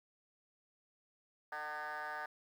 sine tone with frequency modulation, 1211 Hz, D#6, 47 cents flat, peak -37 dBFS, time 1.52-2.26 s, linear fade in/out 5 ms, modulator 152 Hz, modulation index 3.7, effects tanh soft clip ceiling -39 dBFS + 11-bit

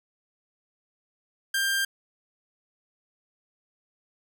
sawtooth tone, 1590 Hz, G6, 24 cents sharp, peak -20 dBFS, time 1.54-1.85 s, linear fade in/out 5 ms, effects none

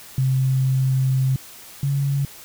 sine tone pair in turn, 131.7 / 139.53 Hz, C3 / C#3, +12 / +12 cents, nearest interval minor second, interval 100 cents, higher second, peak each -16 / -18 dBFS, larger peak first, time 0.18-1.36 / 1.83-2.25 s, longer first, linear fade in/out 2 ms, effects white hiss -42 dBFS RMS until 2.44 s

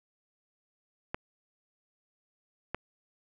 clicks, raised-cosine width 0.5 ms, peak -17 dBFS, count 2, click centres 1.145 / 2.746 s, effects none

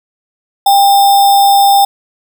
sine tone with sample-and-hold, 797 Hz, G5, 28 cents sharp, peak -4 dBFS, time 0.66-1.85 s, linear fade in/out 5 ms, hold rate 4410 Hz, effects none

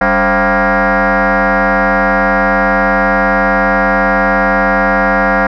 sine tone with frequency modulation, 436.9 Hz, A4, 12 cents flat, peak -7 dBFS, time 0.01-5.47 s, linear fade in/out 5 ms, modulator 241 Hz, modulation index 5.7, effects tanh soft clip ceiling -4 dBFS

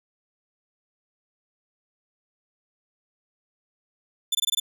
sawtooth tone bursts, 3520 Hz, A7, in tune, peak -18 dBFS, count 6, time 4.32-4.599 s, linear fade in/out 5 ms, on 29 ms, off 21 ms, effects none

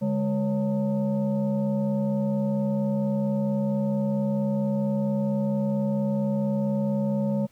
sine tone with frequency modulation, 206.7 Hz, G#3, 8 cents flat, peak -22 dBFS, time 0.01-7.47 s, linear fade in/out 20 ms, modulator 349 Hz, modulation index 0.88, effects pink hiss -62 dBFS RMS until 7.51 s

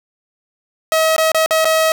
sawtooth tone with dropouts, 639 Hz, D#5, 46 cents sharp, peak -8 dBFS, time 0.92-1.92 s, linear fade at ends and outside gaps 1 ms, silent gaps 1.164-1.181 / 1.318-1.346 / 1.461-1.508 / 1.646-1.653 s, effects none

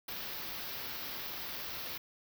white band-stop noise, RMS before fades -41 dBFS, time 0.08-1.98 s, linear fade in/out 5 ms, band 5500 to 13000 Hz, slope 48 dB/octave, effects none

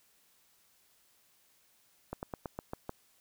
slowing click train, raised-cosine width 1 ms, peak -23 dBFS, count 7, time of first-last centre 2.13-2.894 s, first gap 99 ms, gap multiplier 1.1, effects white hiss -68 dBFS RMS until 3.2 s

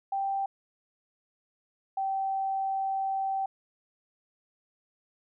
sine tone pair in turn, 784 / 775 Hz, G5 / G5, 0 / -20 cents, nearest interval unison, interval 20 cents, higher first, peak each -27 dBFS, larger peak neither, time 0.12-0.46 / 1.97-3.46 s, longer second, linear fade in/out 5 ms, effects none

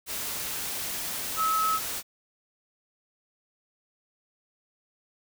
sine tone in noise, 1291 Hz, E6, 37 cents flat, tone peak -23 dBFS, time 1.36-1.8 s, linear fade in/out 50 ms, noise white, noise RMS -33 dBFS, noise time 0.06-2.03 s, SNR +7 dB, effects none

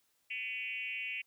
sine tone with frequency modulation, 2489 Hz, D#7, in tune, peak -36 dBFS, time 0.3-1.22 s, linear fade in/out 10 ms, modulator 237 Hz, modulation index 1.5, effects white hiss -75 dBFS RMS until 1.26 s + high-pass 60 Hz 12 dB/octave

